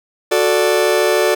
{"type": "chord", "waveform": "40% pulse", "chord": "D major", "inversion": "first", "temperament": "just", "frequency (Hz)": [367.1, 440.5, 587.3], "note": ["F#4", "A4", "D5"], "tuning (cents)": [-14, 2, 0], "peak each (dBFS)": -16, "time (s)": [0.31, 1.35], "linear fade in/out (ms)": 10, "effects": []}